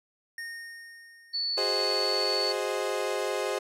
square tone with exponential decay, 1844 Hz, A#6, 19 cents flat, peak -35 dBFS, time 0.38-2.32 s, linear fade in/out 2 ms, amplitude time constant 420 ms
sine tone, 4455 Hz, C#8, 8 cents sharp, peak -27 dBFS, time 1.33-2.53 s, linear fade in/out 20 ms
35% pulse chord, Ab dominant seventh, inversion third, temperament equal, 370 / 415.3 / 523.3 / 622.3 Hz, Gb4 / Ab4 / C5 / Eb5, 0 / 0 / 0 / 0 cents, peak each -33 / -31 / -31 / -33 dBFS, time 1.57-3.59 s, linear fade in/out 10 ms
effects low-pass 11000 Hz 12 dB/octave

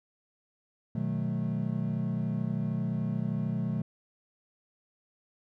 triangle chord, B dominant seventh, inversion none, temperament equal with one note detuned, 123.47 / 155.56 / 185 / 218.4 Hz, B2 / D#3 / F#3 / A3, 0 / 0 / 0 / -13 cents, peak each -32 dBFS, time 0.95-3.82 s, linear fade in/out 5 ms, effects none

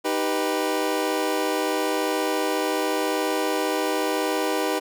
25% pulse chord, Eb augmented, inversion none, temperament equal, 311.1 / 392 / 493.9 Hz, Eb4 / G4 / B4, 0 / 0 / 0 cents, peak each -23 dBFS, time 0.04-4.8 s, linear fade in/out 20 ms, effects none

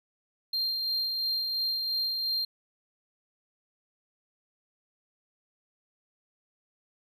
triangle tone with tremolo, 4186 Hz, C8, in tune, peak -25 dBFS, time 0.53-2.45 s, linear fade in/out 5 ms, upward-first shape sine, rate 2.9 Hz, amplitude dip 30%, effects none

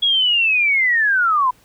sine linear sweep, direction down, 3356 to 975 Hz, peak -13 dBFS, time 0.02-1.51 s, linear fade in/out 10 ms, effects pink hiss -54 dBFS RMS until 1.64 s

